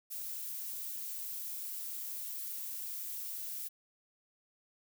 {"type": "noise", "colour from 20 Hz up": "violet", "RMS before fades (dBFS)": -41, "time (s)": [0.1, 3.69], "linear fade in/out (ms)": 20, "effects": []}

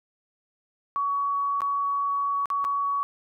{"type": "tone with dropouts", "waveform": "sine", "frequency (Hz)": 1126, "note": "C#6", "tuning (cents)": 27, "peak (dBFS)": -23, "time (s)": [0.96, 3.03], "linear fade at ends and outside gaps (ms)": 0, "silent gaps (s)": [[1.606, 1.618], [2.457, 2.502], [2.643, 2.649]], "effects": []}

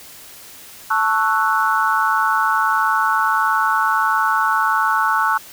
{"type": "chord", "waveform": "sine", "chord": "F# minor seventh", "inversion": "first", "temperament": "equal", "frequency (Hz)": [880, 1108.7, 1318.5, 1480], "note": ["A5", "C#6", "E6", "F#6"], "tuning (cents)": [0, 0, 0, 0], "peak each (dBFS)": -20, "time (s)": [0.9, 5.38], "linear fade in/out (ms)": 10, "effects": ["white hiss -40 dBFS RMS until 5.52 s"]}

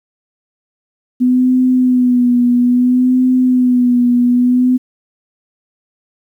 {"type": "tone with vibrato", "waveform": "sine", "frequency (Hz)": 249.2, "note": "B3", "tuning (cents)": 16, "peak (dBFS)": -8, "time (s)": [1.2, 4.78], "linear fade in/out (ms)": 20, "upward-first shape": "sine", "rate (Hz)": 0.6, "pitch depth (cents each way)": 40, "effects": ["8-bit"]}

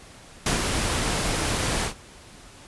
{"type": "noise with ADSR envelope", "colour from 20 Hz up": "pink", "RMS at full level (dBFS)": -21, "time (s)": [0.46, 1.94], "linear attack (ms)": 3, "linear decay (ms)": 110, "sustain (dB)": -4, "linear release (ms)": 100, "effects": ["pink hiss -47 dBFS RMS until 2.67 s", "resampled to 24000 Hz"]}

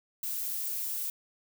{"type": "noise", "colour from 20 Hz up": "violet", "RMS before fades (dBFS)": -34, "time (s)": [0.23, 1.1], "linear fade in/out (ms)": 2, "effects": []}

